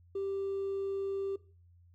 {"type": "tone with hard clipping", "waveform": "triangle", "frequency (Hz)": 392, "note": "G4", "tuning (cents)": 0, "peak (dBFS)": -32, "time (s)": [0.15, 1.36], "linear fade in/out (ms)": 5, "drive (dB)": 2, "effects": ["noise-tail reverb RT60 0.4 s tail -19 dB re dry", "added 87 Hz sine -58 dBFS peak until 1.94 s"]}